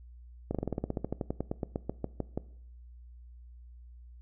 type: slowing click train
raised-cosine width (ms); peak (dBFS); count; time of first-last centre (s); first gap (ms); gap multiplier
2; -18; 22; 0.51-2.376; 37; 1.08
effects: noise-tail reverb RT60 0.7 s tail -20 dB re dry + added 60 Hz sine -48 dBFS peak until 4.21 s